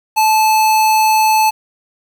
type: tone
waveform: square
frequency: 870 Hz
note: A5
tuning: 20 cents flat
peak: -10 dBFS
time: 0.16-1.51 s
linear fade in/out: 20 ms
effects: 7-bit